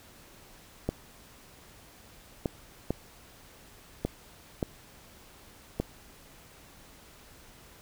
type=clicks; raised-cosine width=2 ms; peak=-14 dBFS; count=6; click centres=0.89 / 2.458 / 2.906 / 4.05 / 4.628 / 5.8 s; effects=pink hiss -54 dBFS RMS until 7.81 s